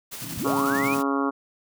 white noise with tremolo, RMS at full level -35 dBFS, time 0.11-1.03 s, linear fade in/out 20 ms, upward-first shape square, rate 11 Hz, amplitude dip 30%
pink band-pass noise, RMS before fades -37 dBFS, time 0.21-1.01 s, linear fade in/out 10 ms, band 110 to 330 Hz, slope 96 dB/octave
sine linear sweep, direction up, 50.2 to 2551 Hz, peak -27 dBFS, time 0.37-0.95 s, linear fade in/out 10 ms
harmonic tone, 138.59 Hz, C#3, in tune, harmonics 2 / 3 / 4 / 5 / 6 / 7 / 8 / 9 / 10, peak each -24 / -30 / -35 / -36 / -35 / -35 / -29 / -34 / -34 dBFS, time 0.44-1.31 s, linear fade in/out 20 ms
effects none

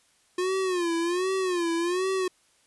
square tone with vibrato, 356.8 Hz, F4, 37 cents sharp, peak -25 dBFS, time 0.38-2.28 s, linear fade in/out 5 ms, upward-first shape sine, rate 1.3 Hz, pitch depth 120 cents each way, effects white hiss -64 dBFS RMS until 2.66 s + resampled to 24000 Hz

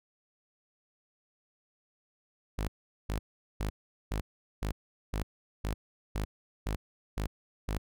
sawtooth tone bursts, 51.91 Hz, G#1, in tune, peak -27 dBFS, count 11, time 2.58-7.78 s, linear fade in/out 5 ms, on 100 ms, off 410 ms, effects none

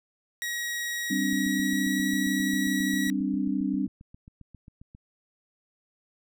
sawtooth tone with pitch glide, 1902 to 1923 Hz, A#6 to B6, +34 to -47 cents, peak -26 dBFS, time 0.42-3.1 s, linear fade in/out 0 ms, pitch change +19 cents, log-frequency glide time 1.1-2.07 s
sine chord, G suspended fourth, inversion none, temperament equal, 196 / 261.6 / 293.7 Hz, G3 / C4 / D4, 0 / 0 / 0 cents, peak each -29 dBFS, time 1.1-3.87 s, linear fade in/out 10 ms
click train, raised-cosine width 5 ms, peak -35 dBFS, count 28, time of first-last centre 1.33-4.949 s, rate 7.46 Hz
effects none

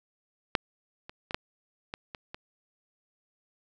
clicks, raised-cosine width 0.3 ms, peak -6 / -26 / -20 / -11 / -19 / -23 / -23 dBFS, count 7, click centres 0.552 / 1.095 / 1.309 / 1.345 / 1.939 / 2.148 / 2.345 s, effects none

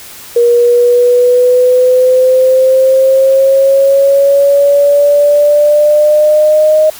sine exponential sweep, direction up, 474.3 to 622.3 Hz, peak -4 dBFS, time 0.36-6.9 s, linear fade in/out 5 ms, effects white hiss -31 dBFS RMS until 6.99 s

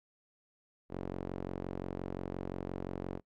sawtooth tone with band-pass filter, 45.74 Hz, F#1, 19 cents flat, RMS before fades -40 dBFS, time 0.89-3.21 s, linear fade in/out 50 ms, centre 380 Hz, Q 0.97, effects noise-tail reverb RT60 0.1 s tail -23 dB re dry

